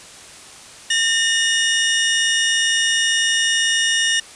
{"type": "tone pair together", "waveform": "sawtooth", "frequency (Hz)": [1819.3, 2888], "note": ["A#6", "F#7"], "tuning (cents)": [-43, -43], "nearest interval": "minor sixth", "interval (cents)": 800, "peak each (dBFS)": [-15, -15], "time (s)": [0.9, 4.2], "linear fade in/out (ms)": 5, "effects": ["white hiss -40 dBFS RMS until 4.35 s", "resampled to 22050 Hz"]}